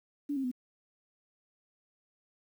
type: tone with pitch steps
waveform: sine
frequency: 287.8 / 268.5 / 250.5 Hz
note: D4 / C4 / B3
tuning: -35 / +45 / +25 cents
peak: -30 dBFS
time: 0.29-0.515 s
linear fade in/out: 10 ms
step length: 75 ms
effects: 10-bit